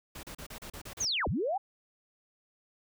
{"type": "noise bursts", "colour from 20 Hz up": "pink", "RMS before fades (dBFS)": -44, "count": 8, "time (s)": [0.15, 1.051], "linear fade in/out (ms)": 5, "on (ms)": 82, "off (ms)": 35}
{"type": "linear two-way sweep", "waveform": "sine", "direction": "down then up", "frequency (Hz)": [6750, 46.25, 829], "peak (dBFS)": -28, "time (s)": [1, 1.58], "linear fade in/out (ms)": 10, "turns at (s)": 1.28}
{"effects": []}